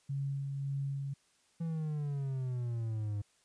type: tone with tremolo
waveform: sine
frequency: 138.59 Hz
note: C#3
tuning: in tune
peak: -32 dBFS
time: 0.09-1.14 s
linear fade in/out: 10 ms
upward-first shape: sine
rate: 1.8 Hz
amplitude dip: 30%
type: exponential sweep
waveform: triangle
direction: down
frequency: 167.5 to 101.1 Hz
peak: -31 dBFS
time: 1.6-3.22 s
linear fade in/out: 10 ms
effects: white hiss -70 dBFS RMS until 3.44 s + resampled to 22050 Hz